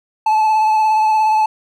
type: tone with vibrato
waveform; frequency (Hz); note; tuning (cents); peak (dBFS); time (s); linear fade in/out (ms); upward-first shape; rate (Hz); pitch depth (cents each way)
triangle; 867; A5; -26; -9; 0.26-1.46; 5; sine; 17; 22
effects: none